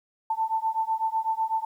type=beating tone pair; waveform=sine; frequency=885 / 893 Hz; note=A5 / A5; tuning=+10 / +25 cents; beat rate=8 Hz; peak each=-27 dBFS; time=0.3-1.65 s; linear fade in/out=5 ms; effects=10-bit